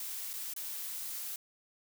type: noise with dropouts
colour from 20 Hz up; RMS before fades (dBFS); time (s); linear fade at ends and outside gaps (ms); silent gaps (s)
blue; -40; 0-1.36; 2; 0.333-0.337 / 0.537-0.563
effects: none